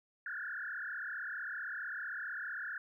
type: tone with frequency modulation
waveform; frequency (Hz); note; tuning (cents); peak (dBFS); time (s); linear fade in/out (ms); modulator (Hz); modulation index
sine; 1587; G6; +21; -38; 0.26-2.78; 2; 35.5; 5.1
effects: 13-bit